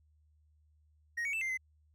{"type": "tone with pitch steps", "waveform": "triangle", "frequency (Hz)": [1876, 2242, 2649, 2092, 2049], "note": ["A#6", "C#7", "E7", "C7", "C7"], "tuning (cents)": [11, 19, 8, -1, -37], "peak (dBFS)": -31, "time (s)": [1.17, 1.575], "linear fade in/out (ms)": 10, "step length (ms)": 81, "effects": ["added 76 Hz sine -65 dBFS peak until 1.94 s"]}